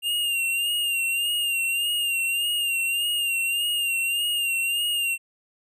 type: tone with vibrato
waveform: square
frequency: 2794 Hz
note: F7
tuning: in tune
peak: -23 dBFS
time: 0.02-5.18 s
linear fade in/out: 50 ms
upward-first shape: sine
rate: 1.7 Hz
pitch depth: 49 cents each way
effects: none